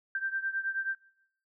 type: beating tone pair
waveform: sine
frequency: 1568 / 1577.4 Hz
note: G6 / G6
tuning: 0 / +10 cents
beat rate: 9.4 Hz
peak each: -32 / -35 dBFS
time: 0.15-0.95 s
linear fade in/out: 2 ms
effects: noise-tail reverb RT60 0.8 s tail -22 dB re dry